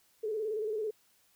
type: tone with vibrato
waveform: sine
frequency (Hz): 430.9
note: A4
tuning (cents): -36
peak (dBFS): -31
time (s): 0.23-0.91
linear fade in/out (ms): 10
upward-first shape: square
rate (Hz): 18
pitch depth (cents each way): 53
effects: white hiss -68 dBFS RMS until 1.35 s